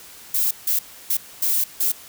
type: noise bursts at uneven times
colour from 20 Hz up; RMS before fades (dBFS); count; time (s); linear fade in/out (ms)
violet; -20; 5; 0.34-0.51 / 0.67-0.79 / 1.1-1.17 / 1.42-1.64 / 1.8-1.92; 5
effects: white hiss -43 dBFS RMS until 2.08 s